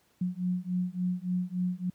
sine beating tone pair, 179 / 182.5 Hz, F3 / F#3, +43 / -24 cents, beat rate 3.5 Hz, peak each -31 dBFS, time 0.21-1.9 s, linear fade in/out 5 ms, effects pink hiss -68 dBFS RMS until 1.94 s + high-pass 80 Hz 12 dB/octave

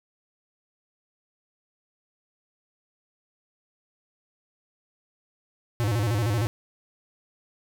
square tone with vibrato, 110 Hz, A2, in tune, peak -23 dBFS, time 5.8-6.47 s, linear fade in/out 0 ms, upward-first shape square, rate 13 Hz, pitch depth 140 cents each way, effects none

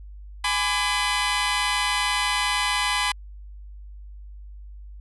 15% pulse chord, G# diminished, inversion none, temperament equal with one note detuned, 830.6 / 1006.2 / 1174.7 Hz, G#5 / B5 / D6, 0 / +32 / 0 cents, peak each -21 / -17 / -23 dBFS, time 0.44-3.12 s, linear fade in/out 5 ms, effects added 50 Hz sine -38 dBFS peak until 5 s + resampled to 24000 Hz

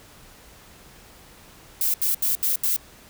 violet noise bursts, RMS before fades -22 dBFS, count 5, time 1.81-2.764 s, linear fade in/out 2 ms, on 130 ms, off 76 ms, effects pink hiss -49 dBFS RMS until 3.09 s

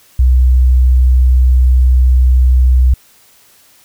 sine tone, 63.3 Hz, B1, 43 cents sharp, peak -4 dBFS, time 0.19-2.94 s, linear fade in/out 5 ms, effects tanh soft clip ceiling -1 dBFS + white hiss -47 dBFS RMS until 3.84 s

